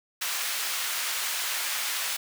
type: high-pass noise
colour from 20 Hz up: pink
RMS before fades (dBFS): -30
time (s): 0.21-2.17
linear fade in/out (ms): 10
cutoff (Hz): 1500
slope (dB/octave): 12
effects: none